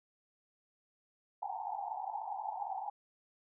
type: band-pass noise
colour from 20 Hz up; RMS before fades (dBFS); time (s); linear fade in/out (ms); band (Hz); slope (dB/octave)
white; -40; 1.42-2.9; 2; 750 to 880; 96
effects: none